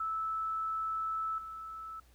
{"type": "tone with level steps", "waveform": "sine", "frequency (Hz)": 1311, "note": "E6", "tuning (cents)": -10, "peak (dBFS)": [-32, -41], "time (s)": [0, 2], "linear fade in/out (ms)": 5, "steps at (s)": 1.38, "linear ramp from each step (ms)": 2, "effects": ["added 60 Hz sine -61 dBFS peak until 2.14 s", "pink hiss -67 dBFS RMS until 2.14 s"]}